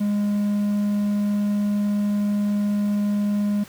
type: tone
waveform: triangle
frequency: 205.6 Hz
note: G#3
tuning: 17 cents flat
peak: -17 dBFS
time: 0-3.64 s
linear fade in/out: 10 ms
effects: pink hiss -45 dBFS RMS until 3.68 s + high-pass 80 Hz 12 dB/octave